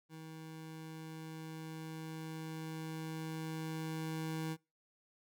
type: tone with level ramp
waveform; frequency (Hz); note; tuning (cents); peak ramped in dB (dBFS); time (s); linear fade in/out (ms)
25% pulse; 159.3; D#3; +41; -44 to -33; 0.09-4.57; 50
effects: noise-tail reverb RT60 0.3 s tail -25 dB re dry